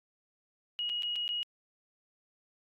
sine tone with dropouts, 2894 Hz, F#7, 39 cents flat, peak -31 dBFS, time 0.79-1.43 s, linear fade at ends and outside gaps 0 ms, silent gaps 0.893-0.898 / 1.023-1.032 / 1.157-1.161 / 1.279-1.29 s, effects AAC 64 kbps

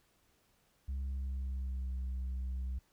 sine tone with pitch glide, 67.2 to 64.05 Hz, C2 to C2, +47 to -36 cents, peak -32 dBFS, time 0.88-2.79 s, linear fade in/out 10 ms, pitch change -83 cents, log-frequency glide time 1.04-1.96 s, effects tanh soft clip ceiling -34 dBFS + pink hiss -72 dBFS RMS until 2.92 s

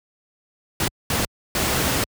pink noise bursts at uneven times, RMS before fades -21 dBFS, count 3, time 0.8-0.88 / 1.1-1.25 / 1.55-2.04 s, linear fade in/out 2 ms, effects high-pass 60 Hz 12 dB/octave

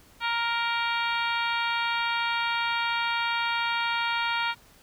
harmonic tone with a mistuned harmonic, 467.1 Hz, A#4, 3 cents sharp, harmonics 2 / 3 / 4 / 5 / 6 / 7 / 8 / 9, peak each -29 / -30 / -36 / -32 / -37 / -36 / -38 / -41 dBFS, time 0.2-4.55 s, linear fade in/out 50 ms, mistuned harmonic 9, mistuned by +53 cents, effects pink hiss -56 dBFS RMS until 4.82 s

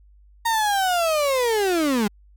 35% pulse linear sweep, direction down, 932.3 to 196 Hz, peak -17 dBFS, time 0.45-2.08 s, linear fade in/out 10 ms, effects added 50 Hz sine -49 dBFS peak until 2.36 s

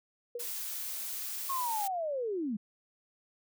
sine tone with exponential decay, 480 Hz, B4, 49 cents flat, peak -32 dBFS, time 0.35-0.51 s, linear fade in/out 5 ms, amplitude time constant 33 ms
blue noise, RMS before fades -38 dBFS, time 0.39-1.88 s, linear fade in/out 10 ms
sine linear sweep, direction down, 1100 to 193.9 Hz, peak -31 dBFS, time 1.49-2.57 s, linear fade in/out 10 ms
effects none

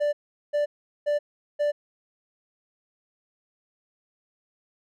triangle tone bursts, 587.3 Hz, D5, in tune, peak -19 dBFS, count 4, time 0-1.72 s, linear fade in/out 20 ms, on 130 ms, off 400 ms, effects none

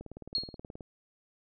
click train, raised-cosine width 2 ms, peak -30 dBFS, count 16, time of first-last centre 0.01-0.808 s, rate 18.8 Hz
sine tone with exponential decay, 4280 Hz, C8, 38 cents sharp, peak -24 dBFS, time 0.35-0.56 s, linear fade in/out 1 ms, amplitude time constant 45 ms
effects none

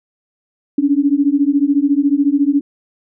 sine beating tone pair, 277.2 / 291.2 Hz, C#4 / D4, 0 / -15 cents, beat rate 14 Hz, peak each -14 dBFS, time 0.78-2.61 s, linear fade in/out 5 ms, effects none

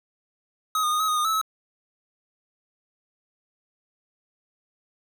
square tone with pitch steps, 1267 / 1223 / 1234 / 1278 / 1240 / 1222 / 1305 / 1291 Hz, D#6 / D#6 / D#6 / D#6 / D#6 / D#6 / E6 / E6, +31 / -30 / -15 / +46 / -6 / -32 / -18 / -37 cents, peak -22 dBFS, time 0.75-1.414 s, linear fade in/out 2 ms, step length 83 ms, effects none

